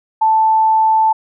sine tone, 880 Hz, A5, in tune, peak -9 dBFS, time 0.21-1.13 s, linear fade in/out 10 ms, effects none

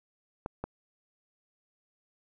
clicks, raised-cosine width 1 ms, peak -20 dBFS, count 2, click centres 0.461 / 0.64 s, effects none

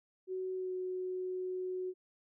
sine tone with pitch glide, 373.2 to 368.7 Hz, F#4 to F#4, +15 to -6 cents, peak -35 dBFS, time 0.27-1.94 s, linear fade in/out 50 ms, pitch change -21 cents, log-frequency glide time 0.55-0.73 s, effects none

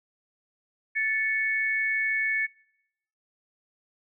sine tone pair together, 1752.5 / 2217 Hz, A6 / C#7, -7 / 0 cents, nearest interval major third, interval 407 cents, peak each -27 / -26 dBFS, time 0.95-2.47 s, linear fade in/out 20 ms, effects noise-tail reverb RT60 0.8 s tail -24 dB re dry

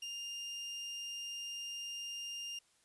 30% pulse tone, 2807 Hz, F7, 8 cents sharp, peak -38 dBFS, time 0.02-2.59 s, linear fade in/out 5 ms, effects white hiss -71 dBFS RMS until 2.84 s + resampled to 24000 Hz

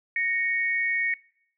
sine tone pair together, 1866 / 2219 Hz, A#6 / C#7, +1 / +1 cents, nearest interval minor third, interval 300 cents, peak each -26 dBFS, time 0.16-1.14 s, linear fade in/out 2 ms, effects noise-tail reverb RT60 0.7 s tail -23 dB re dry

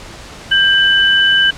sine tone pair together, 1584.9 / 2995 Hz, G6 / F#7, +19 / +20 cents, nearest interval major seventh, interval 1101 cents, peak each -11 dBFS, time 0.51-1.51 s, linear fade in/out 10 ms, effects pink hiss -33 dBFS RMS until 1.57 s + low-pass 7000 Hz 12 dB/octave

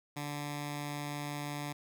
10% pulse tone with notch filter, 145.9 Hz, D3, 11 cents flat, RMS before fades -39 dBFS, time 0.16-1.73 s, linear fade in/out 10 ms, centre 480 Hz, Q 1.3, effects none

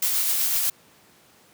blue noise with tremolo, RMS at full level -22 dBFS, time 0.02-0.7 s, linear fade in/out 5 ms, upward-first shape sine, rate 7.9 Hz, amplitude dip 25%, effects pink hiss -55 dBFS RMS until 1.53 s + high-pass 150 Hz 12 dB/octave

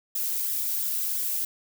violet noise with flanger, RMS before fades -28 dBFS, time 0.15-1.45 s, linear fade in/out 5 ms, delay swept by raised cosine 0.55 to 2.55 ms, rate 2.9 Hz, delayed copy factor +0.6, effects none

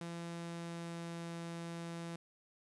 sawtooth tone with pitch glide, 169.7 to 168.63 Hz, F3 to E3, -49 to +40 cents, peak -38 dBFS, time 0.01-2.16 s, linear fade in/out 2 ms, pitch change -11 cents, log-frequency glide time 0.22-1.28 s, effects resampled to 24000 Hz + 11-bit

